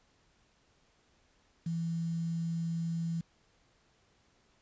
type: tone with quantisation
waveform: sine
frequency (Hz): 166.4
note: E3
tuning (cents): +17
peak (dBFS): -31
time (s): 1.66-3.21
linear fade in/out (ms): 5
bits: 9
effects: pink hiss -69 dBFS RMS until 4.61 s + resampled to 16000 Hz